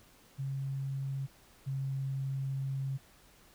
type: tone pair in turn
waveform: sine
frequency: 136.1 / 135.32 Hz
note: C#3 / C#3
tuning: -31 / -41 cents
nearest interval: unison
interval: 10 cents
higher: first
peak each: -33 / -32 dBFS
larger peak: second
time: 0.38-1.27 / 1.66-2.98 s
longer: second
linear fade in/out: 20 ms
effects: pink hiss -61 dBFS RMS until 3.54 s